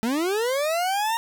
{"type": "linear sweep", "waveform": "40% pulse", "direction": "up", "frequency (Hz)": [214.7, 932.3], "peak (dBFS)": -21, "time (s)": [0.03, 1.17], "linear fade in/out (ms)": 0, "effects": []}